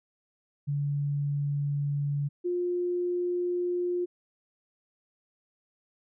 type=tone pair in turn; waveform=sine; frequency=143.4 / 354.5 Hz; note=D3 / F4; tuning=-41 / +26 cents; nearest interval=octave + major third; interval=1567 cents; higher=second; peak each=-26 dBFS; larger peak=neither; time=0.67-2.29 / 2.44-4.06 s; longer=neither; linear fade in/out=20 ms; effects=none